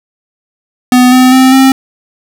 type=tone with pitch steps; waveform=square; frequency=250 / 255.1 / 260.3 / 265.6 Hz; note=B3 / C4 / C4 / C4; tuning=+21 / -44 / -9 / +26 cents; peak=-3 dBFS; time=0.92-1.72 s; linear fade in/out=2 ms; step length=200 ms; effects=none

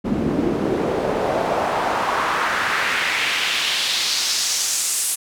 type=noise with band-pass filter sweep; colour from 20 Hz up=pink; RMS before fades=-21 dBFS; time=0.04-5.16 s; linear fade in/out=20 ms; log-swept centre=230 to 9500 Hz; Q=1.8; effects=none

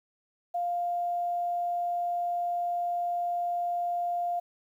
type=tone; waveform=sine; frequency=700 Hz; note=F5; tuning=4 cents sharp; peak=-27 dBFS; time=0.54-4.4 s; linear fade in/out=10 ms; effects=10-bit

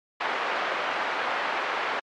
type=band-pass noise; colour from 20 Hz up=white; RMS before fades=-28 dBFS; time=0.2-2 s; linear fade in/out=10 ms; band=540 to 1600 Hz; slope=12 dB/octave; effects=low-pass 4000 Hz 12 dB/octave + MP3 64 kbps

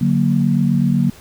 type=chord; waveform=sine; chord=D augmented; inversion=none; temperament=equal with one note detuned; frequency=145.65 / 185 / 233.1 Hz; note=D3 / F#3 / A#3; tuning=-14 / 0 / 0 cents; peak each=-17 dBFS; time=0.01-1.1 s; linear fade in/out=5 ms; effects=pink hiss -43 dBFS RMS until 1.2 s

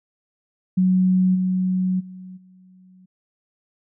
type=tone with level steps; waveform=sine; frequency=185 Hz; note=F#3; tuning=in tune; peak=-14 / -18 / -35 / -47 dBFS; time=0.77-3.06 s; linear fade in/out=10 ms; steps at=1.34 / 1.99 / 2.36 s; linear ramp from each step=20 ms; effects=none

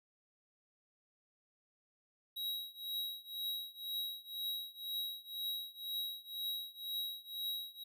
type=tone with tremolo; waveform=square; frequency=3839 Hz; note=B7; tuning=50 cents flat; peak=-36 dBFS; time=2.36-7.84 s; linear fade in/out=10 ms; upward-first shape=triangle; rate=2 Hz; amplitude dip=95%; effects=none

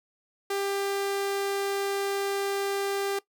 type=tone; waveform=sawtooth; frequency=396.8 Hz; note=G4; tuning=21 cents sharp; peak=-23 dBFS; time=0.5-3.19 s; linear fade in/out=5 ms; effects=noise-tail reverb RT60 0.1 s tail -19 dB re dry

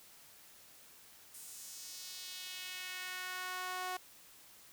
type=tone with high-pass filter sweep; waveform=sawtooth; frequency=367.4 Hz; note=F#4; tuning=12 cents flat; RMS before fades=-44 dBFS; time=1.34-3.97 s; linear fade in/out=5 ms; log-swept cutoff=9200 to 790 Hz; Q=1.5; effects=white hiss -59 dBFS RMS until 4.72 s

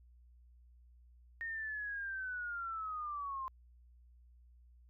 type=linear sweep; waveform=sine; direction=down; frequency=1848 to 1041 Hz; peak=-38 dBFS; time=1.41-3.48 s; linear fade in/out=0 ms; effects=added 60 Hz sine -59 dBFS peak until 4.89 s

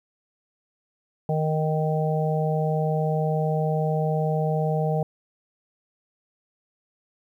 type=harmonic tone; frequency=155.56 Hz; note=D#3; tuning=in tune; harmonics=1 / 3 / 4 / 5; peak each=-23 / -28 / -29 / -30 dBFS; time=1.29-5.03 s; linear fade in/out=2 ms; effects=10-bit

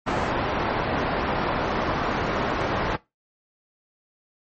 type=low-pass noise; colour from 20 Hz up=white; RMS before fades=-25 dBFS; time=0.06-2.97 s; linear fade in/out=20 ms; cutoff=1100 Hz; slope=12 dB/octave; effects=noise-tail reverb RT60 0.2 s tail -19 dB re dry + MP3 32 kbps

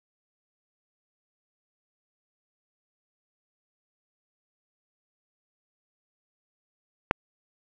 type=click; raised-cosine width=0.5 ms; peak=-4 dBFS; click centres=7.111 s; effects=none

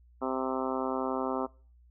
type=harmonic tone; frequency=130.9 Hz; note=C3; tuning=1 cent sharp; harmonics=2 / 3 / 4 / 5 / 6 / 7 / 8 / 9 / 10; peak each=-34 / -36 / -37 / -38 / -39 / -39 / -40 / -41 / -41 dBFS; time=0.21-1.47 s; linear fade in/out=20 ms; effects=noise-tail reverb RT60 0.4 s tail -23 dB re dry + added 60 Hz sine -56 dBFS peak until 1.9 s

